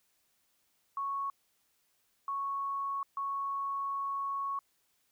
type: tone bursts at uneven times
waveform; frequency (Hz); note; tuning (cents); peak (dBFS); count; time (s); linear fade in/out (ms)
sine; 1107; C#6; -3; -32; 3; 0.97-1.3 / 2.28-3.03 / 3.17-4.59; 2
effects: white hiss -74 dBFS RMS until 5.11 s